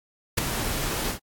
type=noise with ADSR envelope; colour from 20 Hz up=pink; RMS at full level=-18 dBFS; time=0.37-1.19 s; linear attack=15 ms; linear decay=4 ms; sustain=-10 dB; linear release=95 ms; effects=AAC 64 kbps